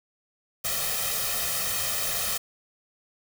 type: noise with comb filter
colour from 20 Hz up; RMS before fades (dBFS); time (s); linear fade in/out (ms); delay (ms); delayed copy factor
white; -28; 0.64-2.38; 10; 1.6; +1
effects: none